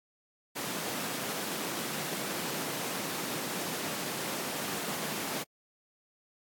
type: high-pass noise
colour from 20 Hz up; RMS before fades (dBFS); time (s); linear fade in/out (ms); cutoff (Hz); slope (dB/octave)
pink; -36; 0.55-5.44; 20; 160; 24
effects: AAC 64 kbps